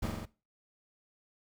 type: noise with echo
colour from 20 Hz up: brown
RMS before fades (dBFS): -32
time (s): 0.02-0.08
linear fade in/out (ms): 10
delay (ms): 44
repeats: 4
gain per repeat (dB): -2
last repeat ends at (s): 0.256
effects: noise-tail reverb RT60 0.3 s tail -19 dB re dry